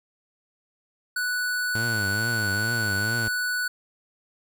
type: tone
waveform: square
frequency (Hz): 1481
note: F#6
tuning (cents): +1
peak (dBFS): -25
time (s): 1.16-3.68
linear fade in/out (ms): 5
type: tone with vibrato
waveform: sawtooth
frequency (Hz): 107.7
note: A2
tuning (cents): -37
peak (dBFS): -24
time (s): 1.75-3.28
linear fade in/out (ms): 0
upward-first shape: triangle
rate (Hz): 2.3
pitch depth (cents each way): 200
effects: none